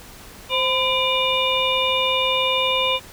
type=tone cluster; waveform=sine; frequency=522 / 1012 / 2381 / 2892 / 3604 Hz; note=C5 / B5 / D7 / F#7 / A7; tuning=-4 / +42 / +23 / -40 / +41 cents; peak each=-24 dBFS; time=0.49-3 s; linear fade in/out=50 ms; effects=pink hiss -42 dBFS RMS until 3.12 s